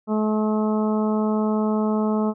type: harmonic tone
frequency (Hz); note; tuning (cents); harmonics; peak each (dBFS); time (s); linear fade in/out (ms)
214.8; A3; -41; 1 / 2 / 3 / 4 / 5 / 6; -20 / -26 / -30 / -32 / -34 / -36; 0.07-2.34; 50
effects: none